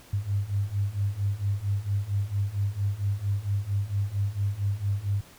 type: beating tone pair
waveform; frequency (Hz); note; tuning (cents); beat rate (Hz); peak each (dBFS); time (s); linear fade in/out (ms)
sine; 98 / 102.4; G2 / G#2; 0 / -24; 4.4; -29 / -27; 0.13-5.21; 5
effects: pink hiss -52 dBFS RMS until 5.38 s